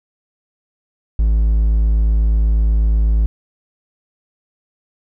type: tone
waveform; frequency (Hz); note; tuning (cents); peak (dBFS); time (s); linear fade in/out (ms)
triangle; 54.1; A1; -29; -9; 1.19-3.26; 0
effects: none